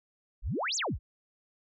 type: exponential two-way sweep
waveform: sine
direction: up then down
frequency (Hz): 32.7 to 7900 to 32.7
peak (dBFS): -29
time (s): 0.42-0.99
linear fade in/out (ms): 50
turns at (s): 0.76
effects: none